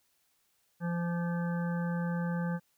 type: harmonic tone with a mistuned harmonic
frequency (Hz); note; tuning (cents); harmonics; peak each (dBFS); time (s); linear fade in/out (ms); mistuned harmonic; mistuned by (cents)
172.2; F3; -24; 1 / 3 / 5 / 7 / 9 / 10; -30 / -41 / -44 / -48 / -44 / -51; 0.8-2.6; 50; 7; -21
effects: white hiss -73 dBFS RMS until 2.77 s